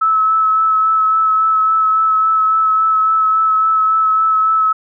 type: tone with vibrato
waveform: sine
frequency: 1300 Hz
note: E6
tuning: 24 cents flat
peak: -10 dBFS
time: 0.01-4.73 s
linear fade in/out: 10 ms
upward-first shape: sine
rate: 3.6 Hz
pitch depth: 14 cents each way
effects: none